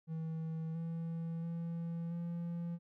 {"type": "tone with pitch steps", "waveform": "triangle", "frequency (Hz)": [161.2, 165.5, 167.8, 170.6], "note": ["E3", "E3", "E3", "F3"], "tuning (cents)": [-38, 7, 31, -40], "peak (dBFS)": -35, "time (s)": [0.07, 2.79], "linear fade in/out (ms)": 50, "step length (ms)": 680, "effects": []}